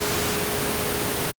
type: tone in noise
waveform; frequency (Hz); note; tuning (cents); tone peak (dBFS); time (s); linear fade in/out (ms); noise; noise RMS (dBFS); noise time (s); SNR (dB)
sine; 416.1; G#4; +3; -30; 0-1.32; 20; pink; -24; 0-1.32; -9
effects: high-pass 100 Hz 12 dB/octave + Opus 48 kbps